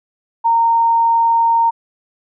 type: tone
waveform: sine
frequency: 922 Hz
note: A#5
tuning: 19 cents flat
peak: -10 dBFS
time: 0.44-1.71 s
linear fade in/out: 20 ms
effects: none